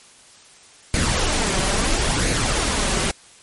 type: noise with flanger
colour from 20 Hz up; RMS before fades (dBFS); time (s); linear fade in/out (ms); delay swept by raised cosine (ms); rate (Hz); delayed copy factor
pink; -20; 0.94-3.11; 0; 0.45 to 5.35; 0.74; +0.5
effects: white hiss -48 dBFS RMS until 3.42 s + MP3 48 kbps